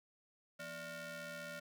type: ring-modulated tone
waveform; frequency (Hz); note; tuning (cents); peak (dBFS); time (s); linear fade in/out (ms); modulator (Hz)
sawtooth; 415; G#4; -1; -38; 0.59-1.6; 10; 1000
effects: none